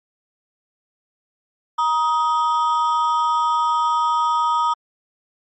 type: ring-modulated tone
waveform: triangle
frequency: 1100 Hz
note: C#6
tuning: 14 cents flat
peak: -11 dBFS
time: 1.78-4.74 s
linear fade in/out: 10 ms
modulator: 153 Hz
effects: MP3 32 kbps